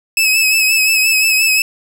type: tone with vibrato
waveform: sawtooth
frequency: 2583 Hz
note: E7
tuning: 36 cents flat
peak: -7 dBFS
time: 0.17-1.62 s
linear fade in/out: 2 ms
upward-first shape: sine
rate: 5.7 Hz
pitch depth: 38 cents each way
effects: none